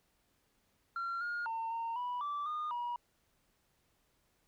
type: tone with pitch steps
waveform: sine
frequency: 1372 / 1423 / 906 / 918 / 982 / 1164 / 1221 / 962 Hz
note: F6 / F6 / A#5 / A#5 / B5 / D6 / D#6 / B5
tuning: -31 / +32 / -50 / -27 / -10 / -16 / -33 / -46 cents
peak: -33 dBFS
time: 0.96-2.96 s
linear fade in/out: 2 ms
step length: 250 ms
effects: tanh soft clip ceiling -33 dBFS + pink hiss -75 dBFS RMS until 4.47 s